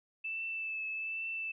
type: tone with vibrato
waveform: sine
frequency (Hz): 2637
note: E7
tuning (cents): 0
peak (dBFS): -35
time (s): 0.24-1.52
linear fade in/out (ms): 10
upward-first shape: triangle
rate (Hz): 1.2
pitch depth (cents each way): 25
effects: none